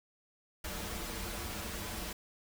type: noise with comb filter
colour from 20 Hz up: pink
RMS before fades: -40 dBFS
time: 0.64-2.13 s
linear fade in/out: 5 ms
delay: 7.5 ms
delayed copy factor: -0.85
effects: none